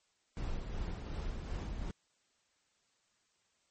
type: noise with tremolo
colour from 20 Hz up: brown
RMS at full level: -37 dBFS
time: 0.37-1.91 s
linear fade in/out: 0 ms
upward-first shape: sine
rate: 2.7 Hz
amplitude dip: 40%
effects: white hiss -75 dBFS RMS until 3.7 s + MP3 32 kbps